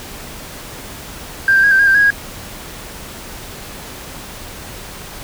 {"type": "tone with pitch steps", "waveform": "sine", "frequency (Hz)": [1586, 1575, 1640, 1561, 1625, 1571, 1653, 1640], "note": ["G6", "G6", "G#6", "G6", "G#6", "G6", "G#6", "G#6"], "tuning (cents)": [20, 8, -22, -8, -38, 3, -9, -22], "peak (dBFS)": -7, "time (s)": [1.48, 2.104], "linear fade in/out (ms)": 2, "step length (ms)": 78, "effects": ["tanh soft clip ceiling -3 dBFS", "pink hiss -32 dBFS RMS until 5.23 s"]}